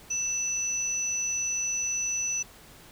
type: tone pair together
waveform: sine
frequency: 2652 / 5959 Hz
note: E7 / F#8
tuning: +10 / +11 cents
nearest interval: octave + major second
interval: 1401 cents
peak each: -36 / -27 dBFS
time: 0.1-2.43 s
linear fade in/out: 10 ms
effects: pink hiss -51 dBFS RMS until 2.91 s